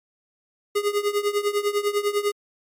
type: tone with tremolo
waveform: square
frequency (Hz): 410.9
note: G#4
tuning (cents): -18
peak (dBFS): -18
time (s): 0.75-2.32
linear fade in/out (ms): 10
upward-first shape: triangle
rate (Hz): 10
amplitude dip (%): 90
effects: MP3 64 kbps